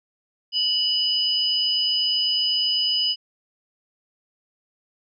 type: tone pair together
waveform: sine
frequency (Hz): 2952 / 4994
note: F#7 / D#8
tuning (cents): -5 / +6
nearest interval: major sixth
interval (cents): 911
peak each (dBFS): -22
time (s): 0.52-3.16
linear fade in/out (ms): 50
effects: none